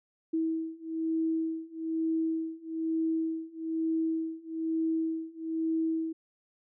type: beating tone pair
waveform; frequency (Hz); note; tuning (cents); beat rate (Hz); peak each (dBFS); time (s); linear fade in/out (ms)
sine; 322.8 / 323.9; E4 / E4; -36 / -30; 1.1; -32 / -31; 0.33-6.13; 10
effects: none

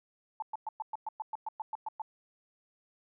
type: tone bursts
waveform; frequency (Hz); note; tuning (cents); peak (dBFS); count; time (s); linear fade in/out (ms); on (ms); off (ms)
sine; 874; A5; -12; -33; 13; 0.4-2.019; 2; 23; 110
effects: none

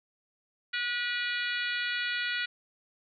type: harmonic tone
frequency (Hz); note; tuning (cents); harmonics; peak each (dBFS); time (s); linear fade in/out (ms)
484.8; B4; -32; 3 / 4 / 5 / 6 / 7 / 8 / 9; -33 / -35 / -37 / -39 / -40 / -41 / -42; 0.73-2.46; 10
effects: none

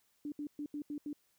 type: tone bursts at uneven times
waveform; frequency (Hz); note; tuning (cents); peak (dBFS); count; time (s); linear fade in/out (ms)
sine; 293.7; D4; 0; -37; 6; 0.25-0.32 / 0.39-0.47 / 0.59-0.66 / 0.74-0.82 / 0.9-0.98 / 1.06-1.13; 2
effects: white hiss -74 dBFS RMS until 1.38 s

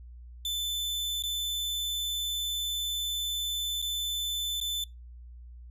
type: tone with dropouts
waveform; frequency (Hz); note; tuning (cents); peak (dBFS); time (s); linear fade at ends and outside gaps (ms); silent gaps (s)
40% pulse; 3520; A7; 0; -28; 0.45-4.84; 2; 1.224-1.236 / 3.818-3.824 / 4.602-4.612
effects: noise-tail reverb RT60 0.2 s tail -23 dB re dry + added 60 Hz sine -44 dBFS peak until 5.7 s

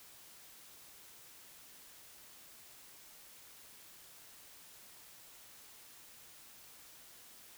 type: silence
effects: white hiss -57 dBFS RMS until 7.57 s

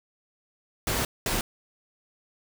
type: noise bursts at uneven times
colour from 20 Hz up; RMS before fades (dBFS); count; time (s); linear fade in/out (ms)
pink; -27; 2; 0.87-1.05 / 1.26-1.41; 2
effects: none

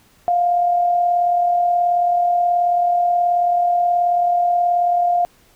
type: tone with amplitude modulation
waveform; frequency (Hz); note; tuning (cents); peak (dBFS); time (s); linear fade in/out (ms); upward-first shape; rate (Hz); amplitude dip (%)
sine; 703; F5; +11; -12; 0.28-5.25; 0; sine; 38.6; 35
effects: pink hiss -54 dBFS RMS until 5.55 s

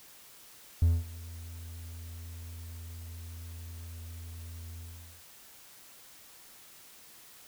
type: tone with ADSR envelope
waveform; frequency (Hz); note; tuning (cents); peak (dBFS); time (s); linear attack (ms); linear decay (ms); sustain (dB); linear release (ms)
triangle; 83.9; E2; +31; -16; 0.82-5.24; 4; 210; -23; 450
effects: tanh soft clip ceiling -14 dBFS + white hiss -54 dBFS RMS until 7.47 s

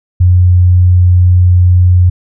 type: tone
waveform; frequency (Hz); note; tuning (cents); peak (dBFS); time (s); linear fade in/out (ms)
sine; 89.8; F2; +49; -3; 0.2-2.1; 10
effects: none

